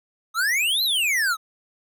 square exponential two-way sweep, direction up then down, 1244.5 to 4188 to 1244.5 Hz, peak -20 dBFS, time 0.34-1.37 s, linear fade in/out 50 ms, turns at 0.83 s, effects none

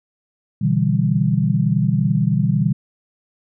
sine chord, E minor seventh, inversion second, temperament equal, 123.47 / 146.83 / 164.81 / 196 Hz, B2 / D3 / E3 / G3, 0 / 0 / 0 / 0 cents, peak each -20 dBFS, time 0.61-2.73 s, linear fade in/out 10 ms, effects none

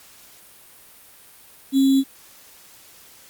sine tone with sample-and-hold, 270 Hz, C#4, 45 cents flat, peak -13 dBFS, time 1.72-2.04 s, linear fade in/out 50 ms, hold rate 3675 Hz, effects white hiss -48 dBFS RMS until 3.29 s + Opus 48 kbps

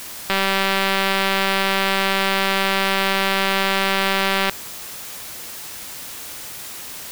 click train, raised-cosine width 0.3 ms, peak -3 dBFS, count 815, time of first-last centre 0.3-4.496 s, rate 194 Hz, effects white hiss -34 dBFS RMS until 7.11 s

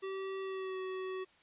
square tone with pitch glide, 385.2 to 375.5 Hz, G4 to F#4, -30 to +26 cents, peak -38 dBFS, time 0.02-1.25 s, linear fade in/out 20 ms, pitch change -44 cents, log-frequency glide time 0.41-0.79 s, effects white hiss -65 dBFS RMS until 1.42 s + resampled to 8000 Hz

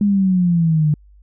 sine exponential sweep, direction down, 207.7 to 148.1 Hz, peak -12 dBFS, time 0.01-0.94 s, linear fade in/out 2 ms, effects added 50 Hz sine -44 dBFS peak until 1.22 s

